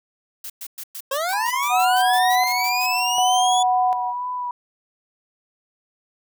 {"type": "noise bursts", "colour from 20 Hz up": "blue", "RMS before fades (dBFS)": -33, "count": 15, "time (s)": [0.44, 2.865], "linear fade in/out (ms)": 5, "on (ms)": 59, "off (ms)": 110}
{"type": "linear sweep", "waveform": "25% pulse", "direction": "up", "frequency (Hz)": [523.3, 3447], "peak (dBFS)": -18, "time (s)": [1.11, 3.63], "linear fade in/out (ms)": 5}
{"type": "tone with vibrato", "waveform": "sine", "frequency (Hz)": 984, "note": "B5", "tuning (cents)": -7, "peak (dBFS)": -24, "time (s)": [1.33, 4.51], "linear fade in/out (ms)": 2, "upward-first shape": "sine", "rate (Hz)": 2.1, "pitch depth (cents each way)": 22}
{"type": "tone with tremolo", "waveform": "sine", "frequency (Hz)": 740, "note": "F#5", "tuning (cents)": 0, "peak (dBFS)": -16, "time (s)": [1.69, 4.14], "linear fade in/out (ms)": 50, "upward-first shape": "square", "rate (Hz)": 0.67, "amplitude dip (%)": 60}
{"effects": []}